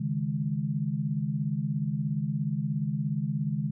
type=chord; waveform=sine; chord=C# suspended second; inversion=none; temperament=equal; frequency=138.59 / 155.56 / 207.7 Hz; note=C#3 / D#3 / G#3; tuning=0 / 0 / 0 cents; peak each=-31 / -30 / -32 dBFS; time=0-3.71 s; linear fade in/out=10 ms; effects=none